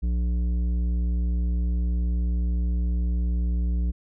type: tone with tanh clipping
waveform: sine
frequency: 59.6 Hz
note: A#1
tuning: 39 cents sharp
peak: -23 dBFS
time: 0.02-3.92 s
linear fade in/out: 20 ms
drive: 10 dB
effects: none